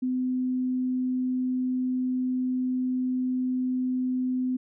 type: tone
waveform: sine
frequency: 254.5 Hz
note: C4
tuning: 48 cents flat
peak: -24 dBFS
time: 0.02-4.57 s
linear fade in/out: 10 ms
effects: none

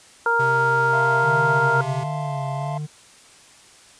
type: harmonic tone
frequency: 466.2 Hz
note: A#4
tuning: in tune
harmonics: 1 / 2 / 3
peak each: -24 / -21 / -19 dBFS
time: 0.26-1.81 s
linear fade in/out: 2 ms
type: tone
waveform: square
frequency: 130.81 Hz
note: C3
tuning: in tune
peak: -27 dBFS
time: 0.39-2.04 s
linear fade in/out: 10 ms
type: chord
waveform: triangle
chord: F major seventh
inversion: third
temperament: equal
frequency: 659.3 / 698.5 / 880 / 1046.5 Hz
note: E5 / F5 / A5 / C6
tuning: 0 / 0 / 0 / 0 cents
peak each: -32 / -28 / -33 / -34 dBFS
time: 0.93-2.78 s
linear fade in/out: 5 ms
type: tone with vibrato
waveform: triangle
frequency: 143.8 Hz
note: D3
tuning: 36 cents flat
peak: -24 dBFS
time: 1.23-2.87 s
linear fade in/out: 20 ms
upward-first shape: sine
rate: 1.4 Hz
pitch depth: 78 cents each way
effects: white hiss -49 dBFS RMS until 3.99 s + resampled to 22050 Hz

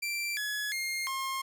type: tone with pitch steps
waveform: sawtooth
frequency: 2352 / 1693 / 2127 / 1069 Hz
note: D7 / G#6 / C7 / C6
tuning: +2 / +33 / +28 / +37 cents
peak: -28 dBFS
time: 0.02-1.42 s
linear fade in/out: 10 ms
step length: 350 ms
effects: none

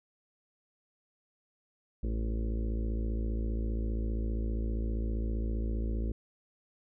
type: harmonic tone with a mistuned harmonic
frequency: 55.1 Hz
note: A1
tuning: 3 cents sharp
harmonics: 1 / 2 / 4 / 5 / 6 / 7 / 8 / 9 / 10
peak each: -30 / -41 / -40 / -49 / -44 / -48 / -50 / -52 / -56 dBFS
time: 2.03-6.12 s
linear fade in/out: 5 ms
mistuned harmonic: 10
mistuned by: +18 cents
effects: none

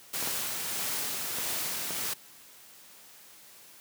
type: noise with tremolo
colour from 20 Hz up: white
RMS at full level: -32 dBFS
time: 0.13-2.14 s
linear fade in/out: 10 ms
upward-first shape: sine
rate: 1.6 Hz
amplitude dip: 25%
type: clicks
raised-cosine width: 1 ms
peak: -24 dBFS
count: 4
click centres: 0.226 / 0.274 / 1.385 / 1.907 s
effects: white hiss -53 dBFS RMS until 3.8 s + high-pass 100 Hz 12 dB/octave

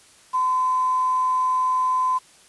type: tone with quantisation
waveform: sine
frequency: 1021 Hz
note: C6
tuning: 43 cents flat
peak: -18 dBFS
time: 0.33-2.19 s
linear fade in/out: 20 ms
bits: 7
effects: white hiss -52 dBFS RMS until 2.48 s + resampled to 24000 Hz

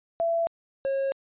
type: tone pair in turn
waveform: sine / triangle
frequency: 670 / 543.6 Hz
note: E5 / C#5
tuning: +28 / -34 cents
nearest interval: major third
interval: 362 cents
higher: first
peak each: -22 dBFS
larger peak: neither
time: 0.2-0.47 / 0.85-1.12 s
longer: neither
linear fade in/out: 0 ms
effects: resampled to 8000 Hz

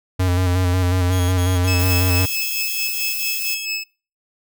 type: tone with vibrato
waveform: square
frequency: 90.7 Hz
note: F#2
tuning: 34 cents flat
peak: -16 dBFS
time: 0.19-2.26 s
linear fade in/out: 10 ms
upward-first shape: square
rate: 5.5 Hz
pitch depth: 31 cents each way
type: tone bursts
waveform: 15% pulse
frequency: 3295 Hz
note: G#7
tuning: 14 cents flat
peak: -24 dBFS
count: 10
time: 1.11-3.661 s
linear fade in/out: 20 ms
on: 220 ms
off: 39 ms
type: tone with tremolo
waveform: 25% pulse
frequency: 2601 Hz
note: E7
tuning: 24 cents flat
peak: -17 dBFS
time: 1.67-3.84 s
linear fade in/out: 10 ms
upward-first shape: sine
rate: 4.5 Hz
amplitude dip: 55%
type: noise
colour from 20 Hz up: violet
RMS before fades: -26 dBFS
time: 1.79-3.55 s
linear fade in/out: 10 ms
effects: noise-tail reverb RT60 0.4 s tail -26 dB re dry

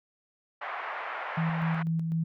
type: band-pass noise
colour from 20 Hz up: pink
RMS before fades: -36 dBFS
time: 0.61-1.83 s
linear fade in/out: 10 ms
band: 680 to 2100 Hz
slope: 24 dB/octave
type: tone with tremolo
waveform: sine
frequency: 163.6 Hz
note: E3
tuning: 13 cents flat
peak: -25 dBFS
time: 1.37-2.24 s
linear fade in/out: 10 ms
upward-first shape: square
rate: 4 Hz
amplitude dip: 30%
effects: none

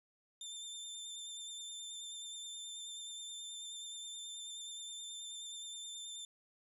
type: tone with vibrato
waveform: 25% pulse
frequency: 3574 Hz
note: A7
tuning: 26 cents sharp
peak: -40 dBFS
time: 0.41-6.25 s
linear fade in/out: 2 ms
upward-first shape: sine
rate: 9.4 Hz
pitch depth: 18 cents each way
effects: none

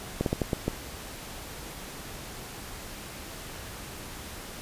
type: slowing click train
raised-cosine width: 2 ms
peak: -12 dBFS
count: 6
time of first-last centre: 0.21-0.68 s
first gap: 52 ms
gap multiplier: 1.3
effects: pink hiss -41 dBFS RMS until 4.61 s + resampled to 32000 Hz

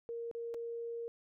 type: tone with dropouts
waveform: sine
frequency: 466.2 Hz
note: A#4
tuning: in tune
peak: -38 dBFS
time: 0.09-1.08 s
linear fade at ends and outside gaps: 0 ms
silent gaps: 0.313-0.35 / 0.541-0.545 s
effects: none

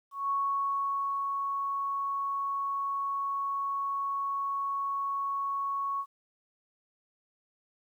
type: tone with ADSR envelope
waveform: sine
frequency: 1108.7 Hz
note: C#6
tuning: in tune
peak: -26 dBFS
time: 0.11-6.06 s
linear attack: 190 ms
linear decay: 950 ms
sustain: -3 dB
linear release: 63 ms
effects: 11-bit

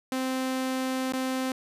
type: tone with dropouts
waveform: sawtooth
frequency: 260.2 Hz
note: C4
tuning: 9 cents flat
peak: -23 dBFS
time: 0.12-1.52 s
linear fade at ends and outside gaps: 2 ms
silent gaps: 1.123-1.135 s
effects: resampled to 32000 Hz

